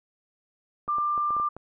clicks, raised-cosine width 1 ms, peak -26 dBFS, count 7, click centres 0.879 / 0.984 / 1.178 / 1.306 / 1.366 / 1.399 / 1.566 s
sine tone, 1189 Hz, D6, 21 cents sharp, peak -23 dBFS, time 0.88-1.49 s, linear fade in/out 10 ms
effects none

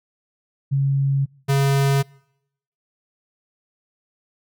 sine / square tone pair in turn, 137.7 / 138.23 Hz, C#3 / C#3, -11 / -5 cents, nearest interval unison, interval 6 cents, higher second, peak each -16 / -16 dBFS, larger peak neither, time 0.71-1.26 / 1.48-2.03 s, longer neither, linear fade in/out 20 ms, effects noise-tail reverb RT60 0.8 s tail -26 dB re dry

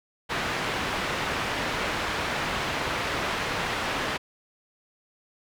white low-pass noise, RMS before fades -29 dBFS, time 0.29-4.18 s, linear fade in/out 20 ms, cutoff 2200 Hz, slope 12 dB/octave, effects none

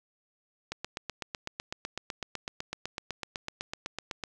click train, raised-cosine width 0.2 ms, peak -17 dBFS, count 29, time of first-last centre 0.72-4.238 s, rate 7.96 Hz, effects none

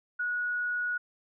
sine tone, 1459 Hz, F#6, 25 cents flat, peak -28 dBFS, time 0.19-0.98 s, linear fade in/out 10 ms, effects none

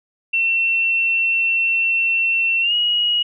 sine tone with pitch glide, 2703 to 2897 Hz, E7 to F#7, +43 to -37 cents, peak -15 dBFS, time 0.33-3.23 s, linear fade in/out 10 ms, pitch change +120 cents, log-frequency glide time 2.61-2.74 s, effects none

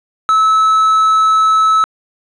triangle tone, 1300 Hz, E6, 24 cents flat, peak -6 dBFS, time 0.29-1.84 s, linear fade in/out 0 ms, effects resampled to 24000 Hz + 7-bit

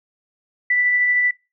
sine tone with tremolo, 1975.5 Hz, B6, in tune, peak -14 dBFS, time 0.7-1.31 s, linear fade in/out 5 ms, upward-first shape sine, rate 13 Hz, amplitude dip 25%, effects noise-tail reverb RT60 0.3 s tail -24 dB re dry

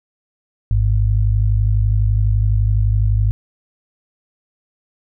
sine tone pair together, 51.91 / 103.83 Hz, G#1 / G#2, 0 / 0 cents, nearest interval octave, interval 1200 cents, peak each -15 dBFS, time 0.71-3.31 s, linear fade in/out 0 ms, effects none

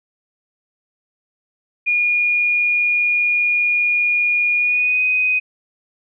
sine tone with pitch glide, 2435 to 2502 Hz, D#7 to D#7, -38 to +9 cents, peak -14 dBFS, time 1.86-5.4 s, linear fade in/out 20 ms, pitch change +47 cents, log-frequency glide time 4.57-5.02 s, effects none

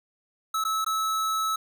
square tone with dropouts, 1300 Hz, E6, 24 cents flat, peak -25 dBFS, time 0.54-1.56 s, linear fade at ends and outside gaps 5 ms, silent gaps 0.64-0.649 / 0.846-0.863 s, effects none

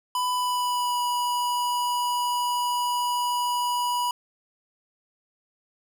square tone with pitch glide, 996 to 976.1 Hz, B5 to B5, +14 to -21 cents, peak -24 dBFS, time 0.15-4.11 s, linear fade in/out 2 ms, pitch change -35 cents, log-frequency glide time 0.32-1.01 s, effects none

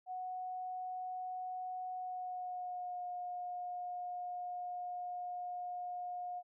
sine tone with pitch glide, 737 to 716.8 Hz, F#5 to F5, -7 to +45 cents, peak -39 dBFS, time 0.06-6.43 s, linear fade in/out 50 ms, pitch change -48 cents, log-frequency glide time 1.94-3.05 s, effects none

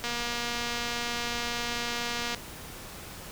click train, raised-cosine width 0.2 ms, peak -15 dBFS, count 550, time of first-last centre 0.04-2.347 s, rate 238 Hz, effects pink hiss -43 dBFS RMS until 3.31 s

